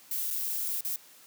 violet noise with dropouts, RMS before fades -32 dBFS, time 0.11-0.96 s, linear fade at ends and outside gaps 2 ms, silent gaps 0.305-0.309 / 0.809-0.848 s, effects white hiss -55 dBFS RMS until 1.26 s + high-pass 150 Hz 12 dB/octave

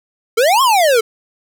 square exponential two-way sweep, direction up then down, 430.9 to 1108.7 to 430.9 Hz, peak -10 dBFS, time 0.37-1.01 s, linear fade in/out 10 ms, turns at 0.62 s, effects none

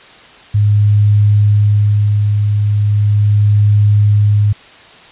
sine tone with tremolo, 103.83 Hz, G#2, in tune, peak -6 dBFS, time 0.54-4.53 s, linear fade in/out 10 ms, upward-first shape sine, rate 0.38 Hz, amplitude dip 35%, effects white hiss -39 dBFS RMS until 5.11 s + resampled to 8000 Hz

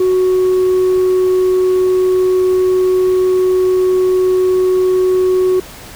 sine tone, 370 Hz, F#4, in tune, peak -7 dBFS, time 0-5.6 s, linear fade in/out 5 ms, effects tanh soft clip ceiling -8 dBFS + pink hiss -34 dBFS RMS until 5.95 s

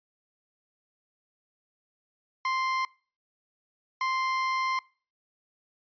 30% pulse tone bursts at uneven times, 1046.5 Hz, C6, in tune, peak -23 dBFS, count 2, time 2.45-2.85 / 4.01-4.79 s, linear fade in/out 2 ms, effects noise-tail reverb RT60 0.4 s tail -24 dB re dry + resampled to 11025 Hz

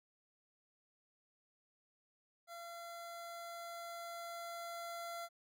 25% pulse tone with level ramp, 683 Hz, F5, 39 cents flat, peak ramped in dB -44 to -39 dBFS, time 2.47-5.29 s, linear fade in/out 50 ms, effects none

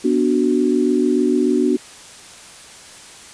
sine chord, B minor, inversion none, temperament equal, 246.9 / 293.7 / 370 Hz, B3 / D4 / F#4, 0 / 0 / 0 cents, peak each -18 dBFS, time 0.04-1.77 s, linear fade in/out 10 ms, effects white hiss -40 dBFS RMS until 3.33 s + resampled to 22050 Hz

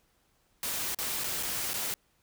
white noise with dropouts, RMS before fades -33 dBFS, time 0.63-1.94 s, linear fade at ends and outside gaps 1 ms, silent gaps 0.947-0.987 / 1.237-1.241 / 1.428-1.432 / 1.734-1.74 s, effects pink hiss -70 dBFS RMS until 2.22 s

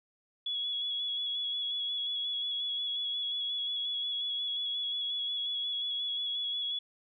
sine tone with vibrato, 3373 Hz, G#7, 26 cents sharp, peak -31 dBFS, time 0.46-6.79 s, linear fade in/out 5 ms, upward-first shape square, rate 5.6 Hz, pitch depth 17 cents each way, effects none

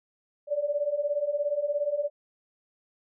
sine beating tone pair, 570 / 587 Hz, C#5 / D5, +48 / -1 cents, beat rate 17 Hz, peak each -30 / -27 dBFS, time 0.47-2.1 s, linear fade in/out 50 ms, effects none

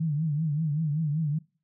sine tone with vibrato, 153.3 Hz, D#3, 25 cents flat, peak -24 dBFS, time 0-1.39 s, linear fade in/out 10 ms, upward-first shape triangle, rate 5.2 Hz, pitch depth 140 cents each way, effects noise-tail reverb RT60 0.4 s tail -23 dB re dry

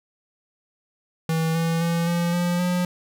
square tone with pitch steps, 162 / 165.21 / 168.49 / 171.83 / 175.24 / 178.71 Hz, E3 / E3 / E3 / F3 / F3 / F3, -30 / +4 / +38 / -28 / +6 / +40 cents, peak -21 dBFS, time 1.29-2.85 s, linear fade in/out 2 ms, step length 260 ms, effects none

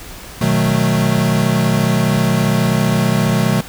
square chord, B dominant seventh, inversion none, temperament equal, 123.47 / 155.56 / 185 / 220 Hz, B2 / D#3 / F#3 / A3, 0 / 0 / 0 / 0 cents, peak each -19 dBFS, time 0.41-3.61 s, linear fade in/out 5 ms, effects added 55 Hz sine -41 dBFS peak until 3.68 s + pink hiss -34 dBFS RMS until 3.68 s

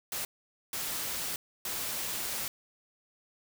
white noise bursts at uneven times, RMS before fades -35 dBFS, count 3, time 0.12-0.25 / 0.73-1.36 / 1.65-2.48 s, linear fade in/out 2 ms, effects none

